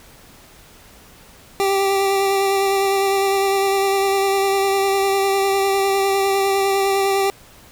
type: tone with vibrato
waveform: 25% pulse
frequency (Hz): 392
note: G4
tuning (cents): 0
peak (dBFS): -12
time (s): 1.6-7.3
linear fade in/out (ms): 0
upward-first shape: sine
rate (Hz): 9.9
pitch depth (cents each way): 17
effects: pink hiss -46 dBFS RMS until 7.71 s